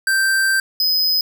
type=tone pair in turn; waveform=square; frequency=1566 / 5035 Hz; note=G6 / D#8; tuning=-2 / +20 cents; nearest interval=octave + minor sixth; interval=2022 cents; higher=second; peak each=-15 dBFS; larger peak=neither; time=0.07-0.6 / 0.8-1.21 s; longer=first; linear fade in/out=2 ms; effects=none